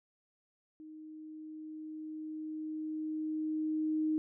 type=tone with level ramp; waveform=sine; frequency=311.1 Hz; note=D#4; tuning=in tune; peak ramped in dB=-47 to -28 dBFS; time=0.8-4.18 s; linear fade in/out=0 ms; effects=none